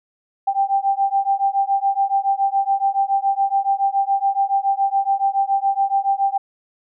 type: beating tone pair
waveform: sine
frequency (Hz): 784 / 791.1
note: G5 / G5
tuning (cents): 0 / +16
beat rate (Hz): 7.1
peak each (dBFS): -19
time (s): 0.47-6.38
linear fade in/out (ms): 10
effects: none